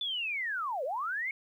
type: linear two-way sweep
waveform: sine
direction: down then up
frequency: 3520 to 485.9 to 2220 Hz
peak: -31 dBFS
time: 0.01-1.31 s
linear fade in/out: 2 ms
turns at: 0.84 s
effects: 11-bit